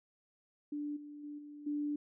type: tone with level steps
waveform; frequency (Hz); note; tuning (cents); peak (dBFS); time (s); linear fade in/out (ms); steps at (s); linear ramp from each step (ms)
sine; 293.7; D4; 0; -36 / -46 / -42 / -47 / -33; 0.72-1.96; 5; 0.96 / 1.23 / 1.38 / 1.66; 10
effects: none